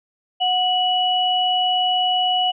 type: tone pair together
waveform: sine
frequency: 734 / 2936 Hz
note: F#5 / F#7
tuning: -14 / -14 cents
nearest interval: 2 octaves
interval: 2400 cents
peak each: -19 dBFS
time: 0.4-2.52 s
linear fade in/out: 20 ms
effects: none